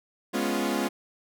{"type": "chord", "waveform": "sawtooth", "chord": "C# dominant seventh", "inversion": "second", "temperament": "equal", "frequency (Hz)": [207.7, 246.9, 277.2, 349.2], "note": ["G#3", "B3", "C#4", "E#4"], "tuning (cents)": [0, 0, 0, 0], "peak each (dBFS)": -27, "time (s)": [0.33, 0.89], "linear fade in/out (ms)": 20, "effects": []}